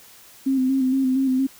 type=tone with vibrato; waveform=sine; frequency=263.2 Hz; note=C4; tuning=10 cents sharp; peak=-17 dBFS; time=0.46-1.47 s; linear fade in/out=10 ms; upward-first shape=square; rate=4.3 Hz; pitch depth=33 cents each way; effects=white hiss -48 dBFS RMS until 1.59 s